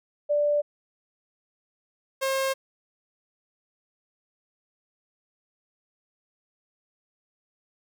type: tone pair in turn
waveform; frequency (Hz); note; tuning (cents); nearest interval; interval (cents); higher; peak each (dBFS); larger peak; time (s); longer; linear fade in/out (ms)
sine / sawtooth; 587.3 / 535.4; D5 / C5; 0 / +40; major second; 160; first; -20; neither; 0.29-0.62 / 2.21-2.54; neither; 20
effects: none